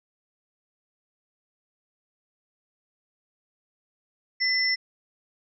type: tone pair together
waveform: sine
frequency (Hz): 2012 / 5371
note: B6 / E8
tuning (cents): +32 / +32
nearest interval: octave + perfect fourth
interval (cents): 1700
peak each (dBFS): -24 / -24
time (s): 4.4-4.76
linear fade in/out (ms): 20
effects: none